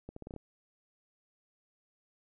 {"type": "accelerating click train", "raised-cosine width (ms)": 2, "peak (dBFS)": -30, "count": 7, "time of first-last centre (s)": [0.09, 0.363], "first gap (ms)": 74, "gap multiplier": 0.8, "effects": []}